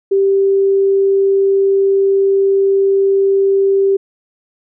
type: tone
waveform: sine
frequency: 391.7 Hz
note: G4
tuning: 1 cent flat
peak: -9 dBFS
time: 0.11-3.97 s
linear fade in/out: 10 ms
effects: none